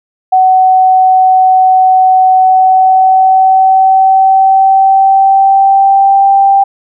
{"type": "tone with pitch glide", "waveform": "sine", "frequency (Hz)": [750, 787.3], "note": ["F#5", "G5"], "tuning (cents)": [23, 7], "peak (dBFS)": -3, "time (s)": [0.32, 6.64], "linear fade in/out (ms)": 10, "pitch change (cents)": 84, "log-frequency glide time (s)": [2.36, 6.32], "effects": []}